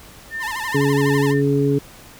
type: tone with tremolo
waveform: sine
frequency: 1800 Hz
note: A6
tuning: 39 cents sharp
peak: -24 dBFS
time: 0.3-1.42 s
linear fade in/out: 50 ms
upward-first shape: sine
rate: 2.8 Hz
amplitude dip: 45%
type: tone with vibrato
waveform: sawtooth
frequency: 950 Hz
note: A#5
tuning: 33 cents sharp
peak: -22 dBFS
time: 0.39-1.35 s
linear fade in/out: 50 ms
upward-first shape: sine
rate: 12 Hz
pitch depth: 190 cents each way
type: harmonic tone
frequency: 140.8 Hz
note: C#3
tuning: 27 cents sharp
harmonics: 1 / 2 / 3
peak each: -19 / -19 / -19 dBFS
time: 0.74-1.79 s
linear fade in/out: 10 ms
effects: pink hiss -43 dBFS RMS until 2.19 s